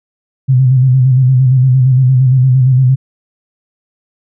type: tone with vibrato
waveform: sine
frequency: 129.3 Hz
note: C3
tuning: 20 cents flat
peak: -5 dBFS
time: 0.48-2.96 s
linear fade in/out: 20 ms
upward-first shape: square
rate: 8.7 Hz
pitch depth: 49 cents each way
effects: none

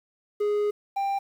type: tone pair in turn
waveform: triangle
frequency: 415.3 / 790.8 Hz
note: G#4 / G5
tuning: 0 / +15 cents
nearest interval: major seventh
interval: 1115 cents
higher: second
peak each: -20 / -22 dBFS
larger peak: first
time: 0.4-0.71 / 0.96-1.19 s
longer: first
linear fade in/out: 10 ms
effects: 9-bit

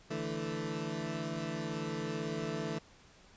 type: chord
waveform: 20% pulse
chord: D suspended second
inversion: none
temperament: equal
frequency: 146.83 / 164.81 / 220 Hz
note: D3 / E3 / A3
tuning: 0 / 0 / 0 cents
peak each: -36 / -34 / -35 dBFS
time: 0.1-2.79 s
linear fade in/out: 10 ms
effects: pink hiss -60 dBFS RMS until 3.36 s + resampled to 16000 Hz

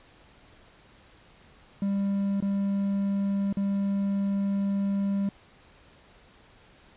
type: tone with dropouts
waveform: triangle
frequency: 198.4 Hz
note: G3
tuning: 21 cents sharp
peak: -22 dBFS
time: 1.82-5.29 s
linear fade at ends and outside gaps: 2 ms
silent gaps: 2.404-2.424 / 3.527-3.57 s
effects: pink hiss -56 dBFS RMS until 6.96 s + resampled to 8000 Hz

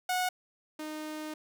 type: tone pair in turn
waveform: sawtooth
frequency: 732 / 307.8 Hz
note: F#5 / D#4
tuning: -19 / -19 cents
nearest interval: octave + minor third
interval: 1500 cents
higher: first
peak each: -24 / -33 dBFS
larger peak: first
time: 0.09-0.29 / 0.79-1.34 s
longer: second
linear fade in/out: 5 ms
effects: none

